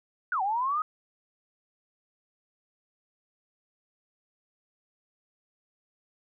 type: linear two-way sweep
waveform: sine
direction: down then up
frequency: 1541 to 744 to 1276 Hz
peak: -25 dBFS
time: 0.32-0.82 s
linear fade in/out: 2 ms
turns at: 0.42 s
effects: none